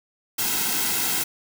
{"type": "noise with comb filter", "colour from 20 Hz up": "white", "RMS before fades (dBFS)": -24, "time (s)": [0.38, 1.24], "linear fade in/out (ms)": 10, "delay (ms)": 1.7, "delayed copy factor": -0.7, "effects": []}